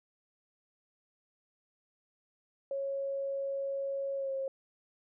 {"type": "tone with pitch glide", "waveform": "sine", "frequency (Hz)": [550, 538.1], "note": ["C#5", "C5"], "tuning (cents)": [-14, 48], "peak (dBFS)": -32, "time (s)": [2.71, 4.48], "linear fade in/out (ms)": 2, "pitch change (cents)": -38, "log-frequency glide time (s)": [4.16, 4.32], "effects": []}